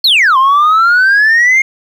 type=exponential two-way sweep; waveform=sine; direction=down then up; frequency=4500 to 1034 to 2154 Hz; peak=-3 dBFS; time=0.04-1.62 s; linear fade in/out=5 ms; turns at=0.37 s; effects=tanh soft clip ceiling -4 dBFS + 7-bit